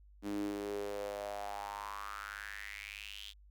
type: tone with high-pass filter sweep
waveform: sawtooth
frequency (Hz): 101.7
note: G#2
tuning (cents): -36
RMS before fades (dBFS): -42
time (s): 0.22-3.34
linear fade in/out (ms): 50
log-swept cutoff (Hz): 260 to 3400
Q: 5.8
effects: added 50 Hz sine -57 dBFS peak until 3.5 s

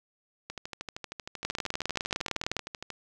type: two click trains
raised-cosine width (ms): 0.2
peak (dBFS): -20 / -12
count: 32 / 23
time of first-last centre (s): 0.5-2.903 / 1.45-2.567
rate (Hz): 12.9 / 19.7
effects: none

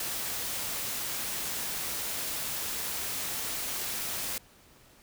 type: noise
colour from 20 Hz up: white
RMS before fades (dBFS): -34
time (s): 0-4.38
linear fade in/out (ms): 2
effects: pink hiss -58 dBFS RMS until 5.02 s

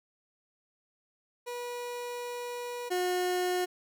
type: tone pair in turn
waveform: 30% pulse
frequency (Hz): 485.6 / 361.6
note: B4 / F#4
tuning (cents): -29 / -40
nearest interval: perfect fourth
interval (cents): 511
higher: first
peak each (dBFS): -33 / -25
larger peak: second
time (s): 1.46-2.9 / 2.9-3.66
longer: first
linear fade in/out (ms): 20
effects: none

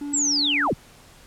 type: tone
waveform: triangle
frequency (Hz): 288.4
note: D4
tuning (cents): -31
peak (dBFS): -26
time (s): 0.01-0.68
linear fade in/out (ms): 5
type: linear sweep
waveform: sine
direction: down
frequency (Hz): 7902 to 32.7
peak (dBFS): -19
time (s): 0.13-0.74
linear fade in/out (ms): 10
effects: pink hiss -50 dBFS RMS until 1.26 s + low-pass 12000 Hz 12 dB/octave

